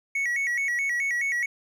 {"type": "tone with vibrato", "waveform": "triangle", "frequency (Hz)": 2064, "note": "C7", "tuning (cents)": -24, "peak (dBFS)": -22, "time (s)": [0.15, 1.46], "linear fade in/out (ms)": 5, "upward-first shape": "square", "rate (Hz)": 4.7, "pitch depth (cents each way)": 120, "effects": []}